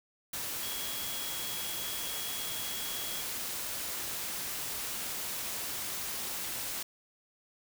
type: tone in noise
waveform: sine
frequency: 3322 Hz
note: G#7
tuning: in tune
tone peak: -42 dBFS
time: 0.63-3.22 s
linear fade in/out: 5 ms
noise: white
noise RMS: -37 dBFS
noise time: 0.33-6.83 s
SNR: -8 dB
effects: none